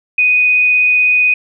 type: tone with vibrato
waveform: sine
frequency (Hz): 2489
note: D#7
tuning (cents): 0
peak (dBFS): -8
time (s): 0.18-1.34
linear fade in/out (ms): 5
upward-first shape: triangle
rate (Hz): 16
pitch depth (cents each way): 9
effects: none